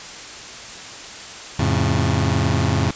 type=chord; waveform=sawtooth; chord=F augmented; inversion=none; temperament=just; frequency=87.31 / 109.13 / 136.42 Hz; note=F2 / A2 / C#3; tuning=0 / -14 / -27 cents; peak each=-17 dBFS; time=1.59-2.91 s; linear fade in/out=5 ms; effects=white hiss -35 dBFS RMS until 2.95 s + resampled to 16000 Hz